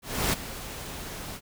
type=noise with ADSR envelope; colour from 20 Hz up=pink; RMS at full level=-24 dBFS; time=0.02-1.41 s; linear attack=310 ms; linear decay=15 ms; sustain=-14 dB; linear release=63 ms; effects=none